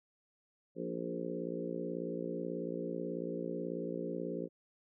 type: harmonic tone with a mistuned harmonic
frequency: 58.27 Hz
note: A#1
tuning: in tune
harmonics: 3 / 4 / 5 / 6 / 7 / 8 / 9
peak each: -43 / -45 / -43 / -45 / -43 / -44 / -44 dBFS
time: 0.75-4.49 s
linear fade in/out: 50 ms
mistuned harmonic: 6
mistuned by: +20 cents
effects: none